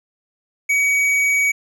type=tone with tanh clipping; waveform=triangle; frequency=2262 Hz; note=C#7; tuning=34 cents sharp; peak=-16 dBFS; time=0.69-1.52 s; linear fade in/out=10 ms; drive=14 dB; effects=none